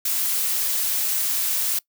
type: noise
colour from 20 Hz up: blue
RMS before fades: -23 dBFS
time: 0.05-1.79 s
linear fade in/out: 5 ms
effects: noise-tail reverb RT60 0.1 s tail -22 dB re dry